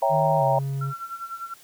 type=chord; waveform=sine; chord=C# diminished seventh; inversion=none; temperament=equal; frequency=554.4 / 659.3 / 784 / 932.3 Hz; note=C#5 / E5 / G5 / Bb5; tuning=0 / 0 / 0 / 0 cents; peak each=-24 dBFS; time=0.02-0.59 s; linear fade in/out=5 ms
type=tone with pitch glide; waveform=triangle; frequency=154.1 to 137.29 Hz; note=D#3 to C#3; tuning=-16 to -16 cents; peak=-23 dBFS; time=0.09-0.94 s; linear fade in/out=50 ms; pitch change=-200 cents; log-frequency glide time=0.38-0.44 s
type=tone with tremolo; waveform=sine; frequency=1357 Hz; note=E6; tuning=50 cents sharp; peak=-29 dBFS; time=0.81-1.54 s; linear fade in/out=5 ms; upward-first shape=sine; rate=10 Hz; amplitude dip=75%
effects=white hiss -52 dBFS RMS until 1.63 s